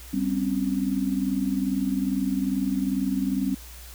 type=tone cluster; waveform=sine; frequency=194.2 / 256.6 / 276.6 Hz; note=G3 / C4 / C#4; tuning=-16 / -34 / -4 cents; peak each=-27 dBFS; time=0.13-3.55 s; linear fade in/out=10 ms; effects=added 60 Hz sine -42 dBFS peak until 3.94 s + white hiss -46 dBFS RMS until 3.94 s